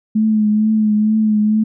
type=tone with vibrato; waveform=sine; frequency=214.7 Hz; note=A3; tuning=42 cents flat; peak=-11 dBFS; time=0.15-1.64 s; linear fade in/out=10 ms; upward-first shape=triangle; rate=2.2 Hz; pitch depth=37 cents each way; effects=none